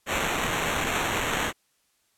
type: noise with sample-and-hold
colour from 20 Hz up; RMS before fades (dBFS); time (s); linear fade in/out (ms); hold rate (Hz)
white; -27; 0.06-1.53; 50; 4900
effects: white hiss -69 dBFS RMS until 2.17 s + low-pass 12000 Hz 12 dB/octave